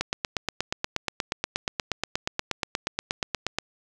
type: click train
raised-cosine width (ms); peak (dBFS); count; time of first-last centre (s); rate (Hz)
0.2; -8; 31; 0.01-3.586; 8.39
effects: none